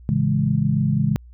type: chord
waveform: sine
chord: A major seventh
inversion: none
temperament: equal with one note detuned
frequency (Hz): 110.38 / 138.59 / 164.81 / 207.7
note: A2 / C#3 / E3 / G#3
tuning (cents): +6 / 0 / 0 / 0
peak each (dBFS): -26 / -20 / -23 / -22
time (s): 0.09-1.16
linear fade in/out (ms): 0
effects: added 60 Hz sine -41 dBFS peak until 1.33 s